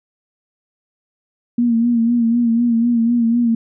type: tone with vibrato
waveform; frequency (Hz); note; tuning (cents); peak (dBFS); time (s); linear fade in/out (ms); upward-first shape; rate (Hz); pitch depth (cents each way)
sine; 234.3; A#3; +9; -12; 1.58-3.55; 5; sine; 4; 51
effects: none